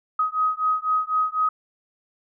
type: beating tone pair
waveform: sine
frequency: 1258 / 1262 Hz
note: D#6 / D#6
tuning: +19 / +24 cents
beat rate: 4 Hz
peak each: -23 dBFS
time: 0.19-1.49 s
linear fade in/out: 5 ms
effects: none